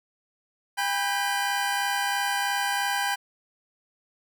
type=tone cluster; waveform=25% pulse; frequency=804 / 983 / 1545 Hz; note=G5 / B5 / G6; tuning=+44 / -8 / -26 cents; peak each=-23 / -27 / -27 dBFS; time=0.77-3.16 s; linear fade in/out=20 ms; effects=none